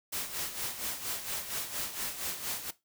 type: noise with tremolo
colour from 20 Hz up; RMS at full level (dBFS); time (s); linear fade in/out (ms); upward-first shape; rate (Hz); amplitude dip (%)
white; -34; 0.12-2.71; 10; sine; 4.3; 65
effects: noise-tail reverb RT60 0.2 s tail -17 dB re dry